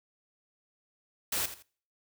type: noise with echo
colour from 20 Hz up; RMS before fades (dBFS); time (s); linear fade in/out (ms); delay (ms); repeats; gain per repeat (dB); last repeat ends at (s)
white; -31; 1.32-1.46; 5; 83; 2; -12; 1.626
effects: noise-tail reverb RT60 0.5 s tail -25 dB re dry